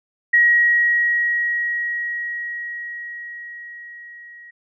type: tone with level ramp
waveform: sine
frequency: 1900 Hz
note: A#6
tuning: 33 cents sharp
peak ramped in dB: -10 to -39 dBFS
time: 0.33-4.51 s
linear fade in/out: 10 ms
effects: none

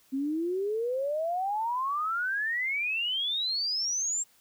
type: exponential sweep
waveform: sine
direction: up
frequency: 261.6 to 7580 Hz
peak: -27 dBFS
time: 0.12-4.24 s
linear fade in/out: 20 ms
effects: white hiss -63 dBFS RMS until 4.4 s

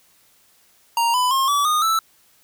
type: tone with pitch steps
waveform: square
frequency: 932.3 / 999.2 / 1070.9 / 1147.8 / 1230.2 / 1318.5 Hz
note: A#5 / B5 / C6 / D6 / D#6 / E6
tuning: 0 / +20 / +40 / -40 / -20 / 0 cents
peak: -17 dBFS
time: 0.97-1.99 s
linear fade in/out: 2 ms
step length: 170 ms
effects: white hiss -57 dBFS RMS until 2.43 s

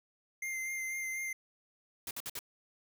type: tone with vibrato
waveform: square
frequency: 2093 Hz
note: C7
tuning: in tune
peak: -36 dBFS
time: 0.42-1.33 s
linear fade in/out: 5 ms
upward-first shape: sine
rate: 4.1 Hz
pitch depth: 18 cents each way
type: noise bursts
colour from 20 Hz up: white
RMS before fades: -40 dBFS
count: 4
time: 2.07-2.391 s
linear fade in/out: 2 ms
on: 39 ms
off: 55 ms
effects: none

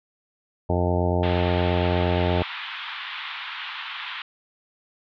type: harmonic tone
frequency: 88.5 Hz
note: F2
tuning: 23 cents sharp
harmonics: 1 / 2 / 3 / 4 / 5 / 6 / 7 / 8 / 9 / 10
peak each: -23 / -28 / -31 / -29 / -29 / -34 / -28 / -35 / -33 / -33 dBFS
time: 0.69-2.43 s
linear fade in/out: 10 ms
type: band-pass noise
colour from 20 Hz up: white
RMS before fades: -34 dBFS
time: 1.23-4.22 s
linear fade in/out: 2 ms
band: 890 to 3600 Hz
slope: 48 dB/octave
effects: none

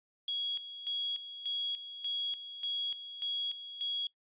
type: tone with tremolo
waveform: sine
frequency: 3322 Hz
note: G#7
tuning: in tune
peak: -31 dBFS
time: 0.28-4.07 s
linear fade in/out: 2 ms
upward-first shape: square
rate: 1.7 Hz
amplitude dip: 70%
effects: noise-tail reverb RT60 0.1 s tail -20 dB re dry + resampled to 8000 Hz

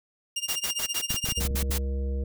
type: tone with tremolo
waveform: 20% pulse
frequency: 2816 Hz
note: F7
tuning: 14 cents sharp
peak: -21 dBFS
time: 0.36-1.42 s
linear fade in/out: 5 ms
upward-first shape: sine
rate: 15 Hz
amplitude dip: 90%
type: noise bursts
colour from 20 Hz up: white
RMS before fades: -31 dBFS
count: 9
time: 0.48-1.784 s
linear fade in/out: 10 ms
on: 80 ms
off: 73 ms
type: clicks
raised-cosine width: 5 ms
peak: -22 dBFS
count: 11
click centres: 1.106 / 1.144 / 1.243 / 1.288 / 1.322 / 1.41 / 1.451 / 1.511 / 1.549 / 1.628 / 1.699 s
type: harmonic tone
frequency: 67.6 Hz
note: C#2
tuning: 43 cents flat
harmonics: 1 / 3 / 5 / 7 / 9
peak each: -26 / -39 / -46 / -39 / -51 dBFS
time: 1.37-2.24 s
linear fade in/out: 5 ms
effects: none

